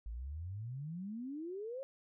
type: exponential sweep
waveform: sine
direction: up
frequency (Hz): 52 to 554.4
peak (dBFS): -40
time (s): 0.06-1.83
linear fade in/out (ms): 0
effects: none